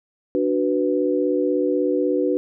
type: chord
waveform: sine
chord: B minor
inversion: first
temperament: equal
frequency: 293.7 / 370 / 493.9 Hz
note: D4 / F#4 / B4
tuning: 0 / 0 / 0 cents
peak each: -22 dBFS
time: 0.35-2.37 s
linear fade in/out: 0 ms
effects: none